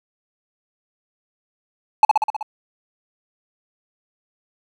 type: tone with echo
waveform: triangle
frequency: 860 Hz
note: A5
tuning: 40 cents flat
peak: -4 dBFS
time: 2.03-2.05 s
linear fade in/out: 2 ms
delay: 63 ms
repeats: 6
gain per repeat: -3 dB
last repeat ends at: 2.428 s
effects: none